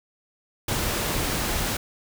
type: noise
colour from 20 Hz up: pink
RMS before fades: -26 dBFS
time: 0.68-1.77 s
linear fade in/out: 5 ms
effects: none